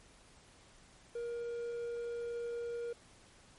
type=tone; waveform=triangle; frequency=472.4 Hz; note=A#4; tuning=23 cents sharp; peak=-35 dBFS; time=1.15-2.93 s; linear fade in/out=5 ms; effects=pink hiss -61 dBFS RMS until 3.58 s + MP3 48 kbps